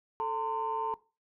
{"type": "tone cluster", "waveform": "sine", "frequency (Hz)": [439.2, 908, 1037], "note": ["A4", "A#5", "C6"], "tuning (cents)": [-3, -46, -16], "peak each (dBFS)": [-36, -30, -36], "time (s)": [0.2, 0.94], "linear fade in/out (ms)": 0, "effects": ["noise-tail reverb RT60 0.3 s tail -19 dB re dry", "tanh soft clip ceiling -22 dBFS"]}